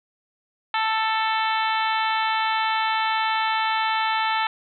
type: harmonic tone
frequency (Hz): 441.6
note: A4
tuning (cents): +6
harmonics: 2 / 3 / 4 / 5 / 6 / 7 / 8 / 9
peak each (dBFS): -23 / -27 / -29 / -31 / -33 / -34 / -35 / -36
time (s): 0.74-4.47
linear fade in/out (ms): 2
effects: none